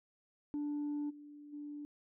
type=tone with level steps; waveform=sine; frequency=293.1 Hz; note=D4; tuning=3 cents flat; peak=-33 / -50 / -42 dBFS; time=0.54-1.85 s; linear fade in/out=0 ms; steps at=1.09 / 1.52 s; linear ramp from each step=20 ms; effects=tanh soft clip ceiling -33 dBFS